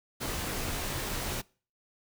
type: noise with comb filter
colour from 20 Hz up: pink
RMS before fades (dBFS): -34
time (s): 0.2-1.42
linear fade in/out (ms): 20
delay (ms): 18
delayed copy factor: -0.5
effects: noise-tail reverb RT60 0.4 s tail -24 dB re dry